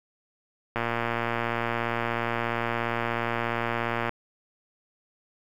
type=click train; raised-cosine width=0.5 ms; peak=-12 dBFS; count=391; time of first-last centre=0.76-4.093 s; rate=117 Hz; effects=8-bit